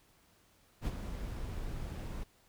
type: noise with ADSR envelope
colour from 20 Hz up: brown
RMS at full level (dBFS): -32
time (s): 0.81-2.24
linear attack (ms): 60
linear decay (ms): 35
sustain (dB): -8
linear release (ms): 10
effects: pink hiss -67 dBFS RMS until 2.48 s